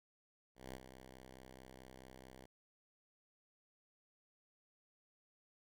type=tone with ADSR envelope; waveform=5% pulse; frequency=64.6 Hz; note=C2; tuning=21 cents flat; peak=-34 dBFS; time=0.55-2.46 s; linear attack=190 ms; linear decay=47 ms; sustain=-10 dB; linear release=9 ms; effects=none